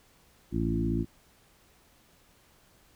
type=harmonic tone with a mistuned harmonic; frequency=56.2 Hz; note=A1; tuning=37 cents sharp; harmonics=1 / 2 / 3 / 4 / 5 / 6; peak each=-33 / -33 / -33 / -33 / -33 / -33 dBFS; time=0.51-1.06 s; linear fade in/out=50 ms; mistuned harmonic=2; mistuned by=-25 cents; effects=pink hiss -62 dBFS RMS until 2.95 s